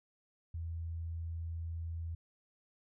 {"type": "tone", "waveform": "sine", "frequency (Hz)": 82.9, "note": "E2", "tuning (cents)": 10, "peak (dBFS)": -37, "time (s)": [0.54, 2.15], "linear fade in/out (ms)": 5, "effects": []}